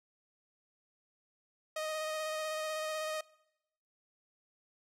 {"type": "tone with vibrato", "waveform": "sawtooth", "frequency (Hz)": 623, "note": "D#5", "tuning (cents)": 2, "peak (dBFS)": -31, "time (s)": [1.76, 3.21], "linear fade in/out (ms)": 5, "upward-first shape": "square", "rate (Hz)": 16, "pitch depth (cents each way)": 12, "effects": ["noise-tail reverb RT60 0.9 s tail -23 dB re dry", "low-pass 12000 Hz 12 dB/octave"]}